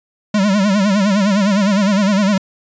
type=tone with vibrato; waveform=square; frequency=200.3 Hz; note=G3; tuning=38 cents sharp; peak=-12 dBFS; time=0.34-2.38 s; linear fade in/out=5 ms; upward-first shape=sine; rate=9.8 Hz; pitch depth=110 cents each way; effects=resampled to 16000 Hz